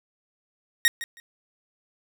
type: tone with echo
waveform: sawtooth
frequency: 1872 Hz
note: A#6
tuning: 7 cents sharp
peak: -12 dBFS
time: 0.85-0.88 s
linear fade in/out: 0 ms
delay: 160 ms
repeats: 2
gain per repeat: -15 dB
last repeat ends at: 1.2 s
effects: none